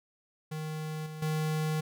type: tone with level steps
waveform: square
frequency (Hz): 155.56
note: D#3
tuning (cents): 0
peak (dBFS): -35 / -40 / -29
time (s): 0.51-1.81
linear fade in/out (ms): 10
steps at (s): 1.06 / 1.22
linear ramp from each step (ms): 5
effects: none